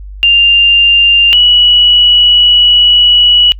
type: tone pair in turn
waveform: sine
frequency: 2794 / 2934 Hz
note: F7 / F#7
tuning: 0 / -15 cents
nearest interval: minor second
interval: 85 cents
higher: second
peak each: -3 dBFS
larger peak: neither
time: 0.23-1.33 / 1.33-3.52 s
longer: second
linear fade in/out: 0 ms
effects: noise-tail reverb RT60 0.1 s tail -25 dB re dry + added 49 Hz sine -24 dBFS peak until 3.59 s